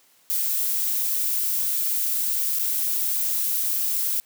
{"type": "noise with dropouts", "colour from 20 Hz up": "violet", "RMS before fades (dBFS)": -24, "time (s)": [0.3, 4.2], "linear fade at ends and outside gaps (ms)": 0, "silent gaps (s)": [2.588, 2.594], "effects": ["white hiss -59 dBFS RMS until 4.25 s", "high-pass 150 Hz 12 dB/octave"]}